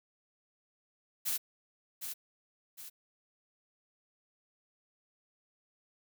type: noise with echo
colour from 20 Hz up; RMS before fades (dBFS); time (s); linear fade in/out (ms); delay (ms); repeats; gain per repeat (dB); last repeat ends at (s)
blue; -33; 1.25-1.38; 20; 760; 2; -7; 2.9
effects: none